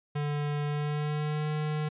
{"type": "tone with pitch glide", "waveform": "square", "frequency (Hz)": [146.83, 152.1], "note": ["D3", "D#3"], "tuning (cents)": [0, -39], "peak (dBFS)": -29, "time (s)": [0.15, 1.89], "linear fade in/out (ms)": 10, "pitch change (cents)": 61, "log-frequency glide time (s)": [0.65, 1.5], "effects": ["resampled to 8000 Hz"]}